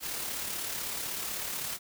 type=noise with amplitude modulation; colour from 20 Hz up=white; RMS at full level=-34 dBFS; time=0-1.79 s; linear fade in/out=50 ms; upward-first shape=sine; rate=36 Hz; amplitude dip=35%; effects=none